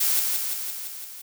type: noise with echo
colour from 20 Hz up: blue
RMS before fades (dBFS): -22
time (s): 0-0.2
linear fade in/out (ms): 10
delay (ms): 170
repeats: 6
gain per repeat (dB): -3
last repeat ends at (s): 1.22
effects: none